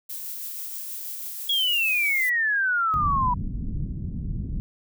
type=noise with tremolo; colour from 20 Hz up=violet; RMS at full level=-33 dBFS; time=0.09-2.3 s; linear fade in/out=10 ms; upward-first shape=triangle; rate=6.2 Hz; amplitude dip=25%
type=exponential sweep; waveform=sine; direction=down; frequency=3359 to 969 Hz; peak=-20 dBFS; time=1.49-3.34 s; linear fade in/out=5 ms
type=low-pass noise; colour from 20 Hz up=pink; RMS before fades=-29 dBFS; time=2.94-4.6 s; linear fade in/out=0 ms; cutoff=220 Hz; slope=24 dB/octave
effects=none